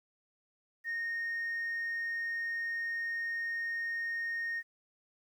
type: tone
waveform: sine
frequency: 1850 Hz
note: A#6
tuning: 14 cents flat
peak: -31 dBFS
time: 0.84-4.63 s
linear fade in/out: 50 ms
effects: tanh soft clip ceiling -31 dBFS + 11-bit